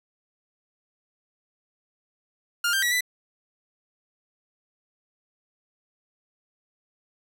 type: tone with pitch steps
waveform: sawtooth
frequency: 1409 / 1575 / 1932 / 1989 Hz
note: F6 / G6 / B6 / B6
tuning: +15 / +8 / -39 / +12 cents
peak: -18 dBFS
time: 2.64-3.008 s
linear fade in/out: 5 ms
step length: 92 ms
effects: none